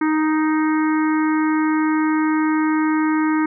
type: harmonic tone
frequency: 311.1 Hz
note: D#4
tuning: in tune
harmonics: 1 / 3 / 4 / 5 / 6 / 7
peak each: -16 / -26 / -28 / -30 / -32 / -33 dBFS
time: 0.01-3.46 s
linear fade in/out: 5 ms
effects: none